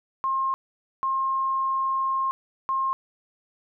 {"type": "tone bursts at uneven times", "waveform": "sine", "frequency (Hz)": 1067, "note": "C6", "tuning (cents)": 34, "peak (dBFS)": -22, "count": 3, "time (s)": [[0.24, 0.54], [1.03, 2.31], [2.69, 2.93]], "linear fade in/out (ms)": 0, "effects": []}